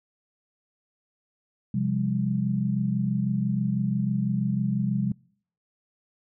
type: chord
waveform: sine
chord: C suspended fourth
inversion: none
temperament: equal with one note detuned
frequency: 130.81 / 174.61 / 200.7 Hz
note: C3 / F3 / G3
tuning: 0 / 0 / +41 cents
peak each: -27 / -29 / -26 dBFS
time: 1.74-5.12 s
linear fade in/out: 5 ms
effects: noise-tail reverb RT60 0.6 s tail -26 dB re dry